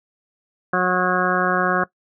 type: harmonic tone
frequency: 182.1 Hz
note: F#3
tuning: 27 cents flat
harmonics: 1 / 2 / 3 / 4 / 6 / 7 / 8 / 9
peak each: -25 / -25 / -25 / -25 / -25 / -25 / -25 / -25 dBFS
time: 0.73-1.84 s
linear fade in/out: 5 ms
effects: noise-tail reverb RT60 0.1 s tail -19 dB re dry